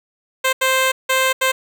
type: tone bursts at uneven times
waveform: 10% pulse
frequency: 523.3 Hz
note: C5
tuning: in tune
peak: -6 dBFS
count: 4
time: 0.44-0.53 / 0.61-0.92 / 1.09-1.33 / 1.41-1.52 s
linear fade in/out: 10 ms
effects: none